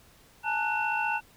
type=tone cluster; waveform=sine; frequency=846 / 901 / 1479 / 2700 Hz; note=G#5 / A5 / F#6 / E7; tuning=+32 / +41 / -1 / +41 cents; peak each=-31 dBFS; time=0.43-1.21 s; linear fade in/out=50 ms; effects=tanh soft clip ceiling -15 dBFS + pink hiss -58 dBFS RMS until 1.36 s